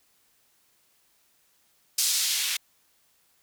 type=noise with band-pass filter sweep; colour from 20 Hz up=blue; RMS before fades=-26 dBFS; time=1.98-2.57 s; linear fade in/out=5 ms; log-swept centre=5600 to 2600 Hz; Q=1.1; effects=white hiss -66 dBFS RMS until 3.42 s